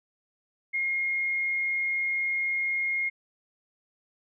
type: tone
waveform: sine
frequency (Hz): 2142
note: C7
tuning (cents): +40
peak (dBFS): -25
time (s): 0.73-3.1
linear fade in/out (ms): 20
effects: none